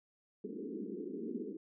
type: band-pass noise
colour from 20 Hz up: white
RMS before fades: -42 dBFS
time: 0.44-1.57 s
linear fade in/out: 5 ms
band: 190 to 440 Hz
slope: 96 dB/octave
effects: none